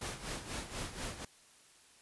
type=noise with tremolo; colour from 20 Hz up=pink; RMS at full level=-39 dBFS; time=0.01-1.25 s; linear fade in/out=5 ms; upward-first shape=sine; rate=4.1 Hz; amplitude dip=70%; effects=white hiss -62 dBFS RMS until 2.01 s + resampled to 24000 Hz